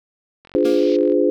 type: click train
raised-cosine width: 0.3 ms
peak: -28 dBFS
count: 31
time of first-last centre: 0.45-1.121 s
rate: 44.7 Hz
type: chord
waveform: sine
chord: D half-diminished seventh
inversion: none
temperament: equal with one note detuned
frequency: 293.7 / 349.2 / 415.3 / 513.1 Hz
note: D4 / F4 / Ab4 / C5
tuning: 0 / 0 / 0 / -34 cents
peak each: -19 dBFS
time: 0.55-1.3 s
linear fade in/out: 0 ms
type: band-pass noise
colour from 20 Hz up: white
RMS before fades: -39 dBFS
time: 0.64-0.97 s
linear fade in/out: 10 ms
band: 2200 to 5100 Hz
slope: 48 dB/octave
type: tone with exponential decay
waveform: 25% pulse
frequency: 235.1 Hz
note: A#3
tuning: 15 cents sharp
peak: -20 dBFS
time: 0.65-1.07 s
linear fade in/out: 2 ms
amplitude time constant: 90 ms
effects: none